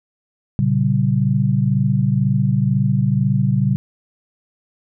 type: chord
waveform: sine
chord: G diminished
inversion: first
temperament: equal with one note detuned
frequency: 116.54 / 138.59 / 192.74 Hz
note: Bb2 / Db3 / G3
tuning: 0 / 0 / -29 cents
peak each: -19 / -17 / -19 dBFS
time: 0.59-3.76 s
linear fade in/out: 0 ms
effects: none